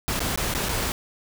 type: noise with dropouts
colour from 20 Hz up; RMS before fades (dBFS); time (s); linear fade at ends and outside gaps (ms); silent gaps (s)
pink; -26; 0.08-0.92; 0; 0.193-0.204 / 0.359-0.375 / 0.539-0.549 / 0.686-0.692
effects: none